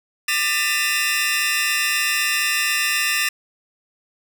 sawtooth tone cluster, 1194 / 1787 / 1985 / 2535 / 2754 Hz, D6 / A6 / B6 / D#7 / F7, +28 / +26 / +8 / +32 / -25 cents, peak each -26 / -20 / -23 / -22 / -20 dBFS, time 0.28-3.29 s, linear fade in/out 5 ms, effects none

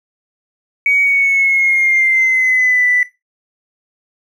triangle tone with pitch glide, 2252 to 1983.3 Hz, C#7 to B6, +27 to +7 cents, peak -6 dBFS, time 0.86-3.03 s, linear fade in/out 2 ms, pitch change -220 cents, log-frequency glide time 1-2.86 s, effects noise-tail reverb RT60 0.2 s tail -18 dB re dry + tanh soft clip ceiling -8 dBFS

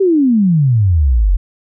sine exponential sweep, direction down, 401.7 to 42.04 Hz, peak -8 dBFS, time 0-1.37 s, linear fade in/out 10 ms, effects none

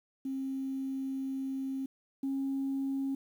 sine tone pair in turn, 267.7 / 271.6 Hz, C4 / C#4, +40 / -35 cents, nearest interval unison, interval 25 cents, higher second, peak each -32 / -29 dBFS, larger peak second, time 0.25-1.86 / 2.23-3.15 s, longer first, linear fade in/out 5 ms, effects tanh soft clip ceiling -27 dBFS + 10-bit

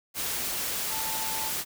sine tone in noise, 880 Hz, A5, in tune, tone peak -36 dBFS, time 0.89-1.53 s, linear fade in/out 50 ms, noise white, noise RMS -31 dBFS, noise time 0.14-1.65 s, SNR -8 dB, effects none

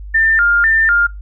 sine tone with vibrato, 1588 Hz, G6, 22 cents sharp, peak -9 dBFS, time 0.14-1.07 s, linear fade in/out 10 ms, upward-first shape square, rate 2 Hz, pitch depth 210 cents each way, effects noise-tail reverb RT60 0.2 s tail -23 dB re dry + added 50 Hz sine -27 dBFS peak until 1.21 s

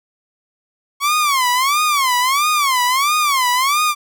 sawtooth tone with vibrato, 1100 Hz, C#6, 14 cents flat, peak -10 dBFS, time 1-3.95 s, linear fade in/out 50 ms, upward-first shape sine, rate 1.5 Hz, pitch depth 200 cents each way, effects none

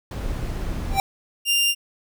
brown noise, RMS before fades -27 dBFS, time 0.11-0.99 s, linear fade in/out 2 ms
square tone with exponential growth, 784 Hz, G5, in tune, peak -14 dBFS, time 0.88-1 s, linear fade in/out 1 ms, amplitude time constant 24 ms
sawtooth tone, 2794 Hz, F7, in tune, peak -14 dBFS, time 1.45-1.75 s, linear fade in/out 50 ms
effects none

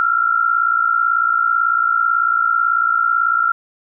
sine tone pair together, 1338.8 / 1396.9 Hz, E6 / F6, +26 / 0 cents, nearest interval minor second, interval 74 cents, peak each -16 dBFS, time 0-3.52 s, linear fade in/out 0 ms, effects none

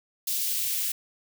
blue noise with high-pass filter sweep, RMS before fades -28 dBFS, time 0.27-0.92 s, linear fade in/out 5 ms, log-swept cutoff 3500 to 2200 Hz, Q 1.2, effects none

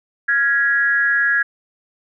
sine tone with amplitude modulation, 1661.2 Hz, G#6, in tune, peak -10 dBFS, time 0.28-1.43 s, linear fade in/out 10 ms, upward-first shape sine, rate 260 Hz, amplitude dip 80%, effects none

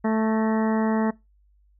harmonic tone with a mistuned harmonic, 220 Hz, A3, in tune, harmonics 1 / 2 / 3 / 4 / 5 / 6 / 7 / 8 / 9, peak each -21 / -28 / -30 / -31 / -36 / -40 / -42 / -41 / -40 dBFS, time 0.04-1.11 s, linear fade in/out 10 ms, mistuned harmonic 9, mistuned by -73 cents, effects noise-tail reverb RT60 0.2 s tail -22 dB re dry + added 50 Hz sine -57 dBFS peak until 1.79 s

